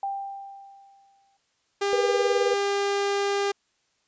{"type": "tone with exponential decay", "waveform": "sine", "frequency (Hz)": 790, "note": "G5", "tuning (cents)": 13, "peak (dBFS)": -25, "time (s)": [0.03, 1.37], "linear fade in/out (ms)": 2, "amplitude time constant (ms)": 290}
{"type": "tone", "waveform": "sawtooth", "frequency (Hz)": 401.1, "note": "G4", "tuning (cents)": 40, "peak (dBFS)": -19, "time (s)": [1.81, 3.52], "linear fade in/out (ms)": 10}
{"type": "tone with tremolo", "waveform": "sine", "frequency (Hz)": 484.3, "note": "B4", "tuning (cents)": -34, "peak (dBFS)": -19, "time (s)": [1.93, 2.54], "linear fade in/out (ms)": 0, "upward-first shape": "sine", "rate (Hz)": 19, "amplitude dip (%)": 95}
{"effects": ["white hiss -70 dBFS RMS until 4.07 s", "resampled to 16000 Hz"]}